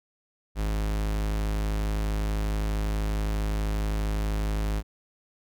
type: tone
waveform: 45% pulse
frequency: 52.3 Hz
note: G#1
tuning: 13 cents sharp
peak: -25 dBFS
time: 0.55-4.83 s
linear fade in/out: 50 ms
effects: none